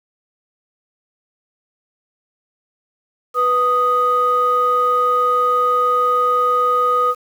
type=tone pair together; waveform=sine; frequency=493.9 / 1244.6 Hz; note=B4 / D#6; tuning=0 / 0 cents; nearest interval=octave + major third; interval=1600 cents; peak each=-19 / -13 dBFS; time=3.34-7.15 s; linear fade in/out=50 ms; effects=tanh soft clip ceiling -7 dBFS + 7-bit